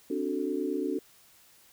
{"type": "chord", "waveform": "sine", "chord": "D dominant seventh", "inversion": "third", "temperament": "equal with one note detuned", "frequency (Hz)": [264.7, 293.7, 370, 440], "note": ["C4", "D4", "F#4", "A4"], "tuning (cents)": [20, 0, 0, 0], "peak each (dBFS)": [-35, -32, -33, -35], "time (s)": [0.1, 0.99], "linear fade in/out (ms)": 5, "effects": ["white hiss -59 dBFS RMS until 1.72 s"]}